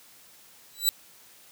15% pulse tone with exponential growth, 3951 Hz, B7, in tune, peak -9 dBFS, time 0.73-0.89 s, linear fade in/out 0 ms, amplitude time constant 33 ms, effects white hiss -54 dBFS RMS until 1.51 s + high-pass 80 Hz 12 dB/octave

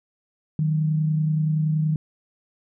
sine tone pair together, 154.43 / 185 Hz, D#3 / F#3, -13 / 0 cents, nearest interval minor third, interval 313 cents, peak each -19 / -31 dBFS, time 0.59-1.96 s, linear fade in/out 2 ms, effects none

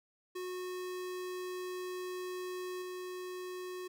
square tone with level steps, 365 Hz, F#4, 24 cents flat, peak -39 / -41 dBFS, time 0.35-3.88 s, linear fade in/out 10 ms, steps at 2.82 s, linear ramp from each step 2 ms, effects none

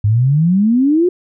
sine exponential sweep, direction up, 100 to 370 Hz, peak -9 dBFS, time 0.04-1.09 s, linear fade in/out 5 ms, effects none

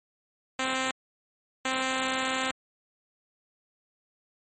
5% pulse tone pair in turn, 261.6 / 261.6 Hz, C4 / C4, 0 / 0 cents, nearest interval unison, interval 0 cents, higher neither, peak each -15 dBFS, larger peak neither, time 0.59-0.91 / 1.65-2.51 s, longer second, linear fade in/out 2 ms, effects MP3 32 kbps

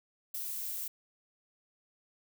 violet noise, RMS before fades -38 dBFS, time 0.34-0.88 s, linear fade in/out 5 ms, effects none

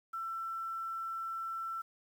sine tone with quantisation, 1340 Hz, E6, 28 cents sharp, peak -36 dBFS, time 0.13-1.82 s, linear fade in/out 10 ms, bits 10, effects none

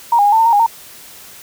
sine tone with pitch steps, 938 / 815 / 820 / 891 / 903 / 928 / 819 / 917 Hz, A#5 / G#5 / G#5 / A5 / A5 / A#5 / G#5 / A#5, +11 / -33 / -22 / +22 / +45 / -8 / -24 / -29 cents, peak -8 dBFS, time 0.12-0.664 s, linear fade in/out 5 ms, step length 68 ms, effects white hiss -38 dBFS RMS until 1.42 s

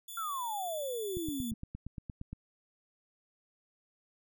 5% pulse tone, 3456 Hz, A7, 32 cents flat, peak -35 dBFS, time 0.08-1.51 s, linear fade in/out 5 ms
sine exponential sweep, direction down, 1396.9 to 214.6 Hz, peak -34 dBFS, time 0.17-1.54 s, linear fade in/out 5 ms
click train, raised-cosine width 5 ms, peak -28 dBFS, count 11, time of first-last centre 1.17-2.33 s, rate 8.62 Hz
effects none

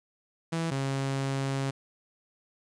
sawtooth tone pair in turn, 164.81 / 136.01 Hz, E3 / C#3, 0 / -33 cents, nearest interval minor third, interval 333 cents, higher first, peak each -24 dBFS, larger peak neither, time 0.52-0.71 / 0.71-1.71 s, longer second, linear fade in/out 10 ms, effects resampled to 22050 Hz + 10-bit

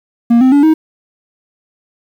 triangle tone with pitch steps, 235 / 259.2 / 286 / 315.5 Hz, A#3 / C4 / D4 / D#4, +14 / -16 / -46 / +24 cents, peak -3 dBFS, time 0.3-0.74 s, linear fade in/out 10 ms, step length 110 ms, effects 7-bit

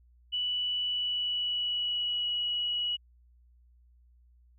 sine tone with pitch glide, 2960 to 2921 Hz, F#7 to F#7, 0 to -23 cents, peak -28 dBFS, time 0.32-2.97 s, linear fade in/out 20 ms, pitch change -23 cents, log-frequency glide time 0.85-2.31 s, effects added 60 Hz sine -58 dBFS peak until 4.58 s

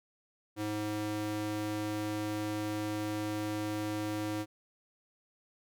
square tone with high-pass filter, 105.8 Hz, G#2, 33 cents sharp, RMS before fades -35 dBFS, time 0.56-4.46 s, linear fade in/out 50 ms, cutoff 220 Hz, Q 3.4, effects none

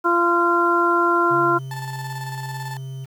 harmonic tone, 344.5 Hz, F4, 24 cents flat, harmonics 1 / 2 / 3 / 4, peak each -20 / -26 / -20 / -19 dBFS, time 0.04-1.59 s, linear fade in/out 20 ms
triangle tone with pitch glide, 138.1 to 133.24 Hz, C#3 to C3, -6 to +32 cents, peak -27 dBFS, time 1.3-3.06 s, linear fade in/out 20 ms, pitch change -62 cents, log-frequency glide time 1.49-1.6 s
30% pulse tone with tremolo, 880 Hz, A5, in tune, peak -27 dBFS, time 1.71-2.77 s, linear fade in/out 2 ms, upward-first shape square, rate 18 Hz, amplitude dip 45%
effects 8-bit

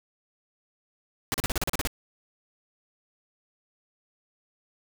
pink noise bursts, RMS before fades -27 dBFS, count 10, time 1.32-1.873 s, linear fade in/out 0 ms, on 22 ms, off 37 ms, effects none

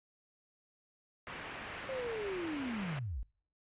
white low-pass noise, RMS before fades -45 dBFS, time 1.27-2.99 s, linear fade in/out 0 ms, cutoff 2600 Hz, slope 24 dB/octave
sine linear sweep, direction down, 540 to 43.6 Hz, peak -36 dBFS, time 1.89-3.23 s, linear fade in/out 0 ms
effects noise-tail reverb RT60 0.5 s tail -26 dB re dry + resampled to 8000 Hz

